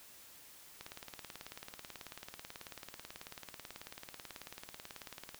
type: click train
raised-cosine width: 0.2 ms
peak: -28 dBFS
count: 84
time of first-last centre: 0.81-5.346 s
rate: 18.3 Hz
effects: white hiss -57 dBFS RMS until 5.39 s